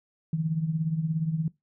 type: tone with tremolo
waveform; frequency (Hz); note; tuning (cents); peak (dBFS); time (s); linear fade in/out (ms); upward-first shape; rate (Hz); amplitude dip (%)
sine; 160; D#3; +49; -21; 0.33-1.48; 2; triangle; 17; 80
effects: noise-tail reverb RT60 0.2 s tail -22 dB re dry